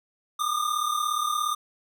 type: tone pair together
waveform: square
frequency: 1192 / 1229.1 Hz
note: D6 / D#6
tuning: +25 / -22 cents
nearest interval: minor second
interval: 53 cents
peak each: -28 dBFS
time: 0.39-1.55 s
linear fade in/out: 10 ms
effects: none